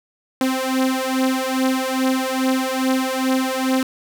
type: beating tone pair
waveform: sawtooth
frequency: 260 / 262.4 Hz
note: C4 / C4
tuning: -11 / +5 cents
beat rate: 2.4 Hz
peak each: -17 dBFS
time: 0.41-3.83 s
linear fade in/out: 2 ms
effects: none